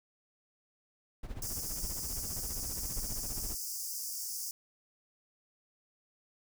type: noise with tremolo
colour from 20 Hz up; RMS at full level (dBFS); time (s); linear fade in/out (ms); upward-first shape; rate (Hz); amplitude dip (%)
brown; -39; 1.23-3.55; 5; sine; 15; 70
type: high-pass noise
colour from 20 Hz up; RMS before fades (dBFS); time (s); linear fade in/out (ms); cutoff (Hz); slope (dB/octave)
pink; -39; 1.42-4.51; 2; 4900; 96
effects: none